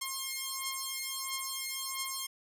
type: beating tone pair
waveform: 5% pulse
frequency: 1068 / 1069.5 Hz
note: C6 / C6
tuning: +35 / +38 cents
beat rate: 1.5 Hz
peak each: -26 / -26 dBFS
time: 0.01-2.27 s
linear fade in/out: 10 ms
effects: none